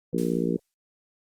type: harmonic tone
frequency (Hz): 58.27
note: A#1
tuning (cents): 0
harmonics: 3 / 4 / 5 / 6 / 7 / 8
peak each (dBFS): -28 / -29 / -30 / -31 / -31 / -32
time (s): 0.13-0.57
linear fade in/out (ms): 5
type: noise with exponential decay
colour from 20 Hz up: blue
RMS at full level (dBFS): -38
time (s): 0.18-0.74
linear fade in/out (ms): 0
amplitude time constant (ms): 120
effects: low-pass 11000 Hz 12 dB/octave + Opus 32 kbps